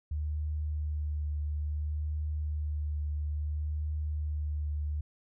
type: tone with vibrato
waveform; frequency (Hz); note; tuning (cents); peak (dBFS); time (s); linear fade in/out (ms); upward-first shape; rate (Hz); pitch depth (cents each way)
sine; 75.2; D2; +42; -30; 0.11-5.01; 5; triangle; 0.59; 21
effects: none